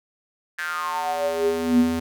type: tone with high-pass filter sweep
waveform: square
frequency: 82.41 Hz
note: E2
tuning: in tune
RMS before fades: -23 dBFS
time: 0.58-2 s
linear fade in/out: 10 ms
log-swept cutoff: 1700 to 170 Hz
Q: 7.9
effects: none